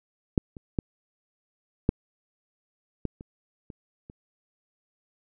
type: clicks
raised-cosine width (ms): 3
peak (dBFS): -7 / -28 / -12 / -7 / -15 / -28 / -28 / -30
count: 8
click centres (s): 0.378 / 0.568 / 0.788 / 1.891 / 3.053 / 3.209 / 3.702 / 4.099
effects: none